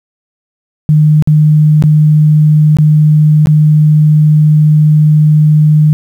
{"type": "tone with dropouts", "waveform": "sine", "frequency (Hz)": 152.4, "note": "D#3", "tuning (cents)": -36, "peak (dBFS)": -3, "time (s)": [0.89, 5.93], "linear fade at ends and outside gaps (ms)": 0, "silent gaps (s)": [[1.224, 1.274], [1.824, 1.838], [2.769, 2.786], [3.458, 3.471]], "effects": ["7-bit"]}